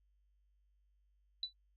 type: tone with exponential decay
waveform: sine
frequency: 3970 Hz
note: B7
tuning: 8 cents sharp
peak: -32 dBFS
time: 1.43-1.53 s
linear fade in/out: 2 ms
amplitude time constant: 20 ms
effects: noise-tail reverb RT60 0.1 s tail -26 dB re dry + added 50 Hz sine -70 dBFS peak until 1.76 s